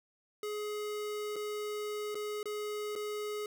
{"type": "tone with dropouts", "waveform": "square", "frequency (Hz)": 420, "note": "G#4", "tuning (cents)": 19, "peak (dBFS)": -36, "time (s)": [0.43, 3.46], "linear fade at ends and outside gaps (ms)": 2, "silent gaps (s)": [[1.359, 1.363], [2.146, 2.153], [2.43, 2.456], [2.954, 2.96]], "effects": []}